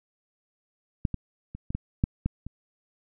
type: clicks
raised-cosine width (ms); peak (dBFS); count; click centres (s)
5; -11 / -17 / -25 / -20 / -17 / -9 / -13 / -24; 8; 1.052 / 1.143 / 1.55 / 1.705 / 1.75 / 2.039 / 2.26 / 2.466
effects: none